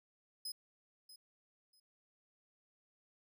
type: tone with echo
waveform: sawtooth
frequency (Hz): 5060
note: D#8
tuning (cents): +28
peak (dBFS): -38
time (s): 0.45-0.52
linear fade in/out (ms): 5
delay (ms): 640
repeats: 2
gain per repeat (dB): -14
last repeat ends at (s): 1.8
effects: none